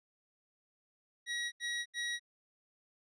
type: tone bursts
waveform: 25% pulse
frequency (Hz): 1908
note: A#6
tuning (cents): +40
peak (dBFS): -31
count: 3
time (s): 1.26-2.196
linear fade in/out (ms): 50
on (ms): 260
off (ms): 78
effects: resampled to 22050 Hz